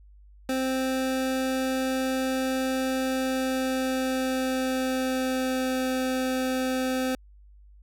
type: tone with pitch glide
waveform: 25% pulse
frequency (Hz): 261.6 to 258.4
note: C4 to C4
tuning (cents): 0 to -21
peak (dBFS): -21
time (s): 0.49-7.15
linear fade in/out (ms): 2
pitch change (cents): -21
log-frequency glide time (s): 3.03-5.83
effects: added 50 Hz sine -49 dBFS peak until 7.82 s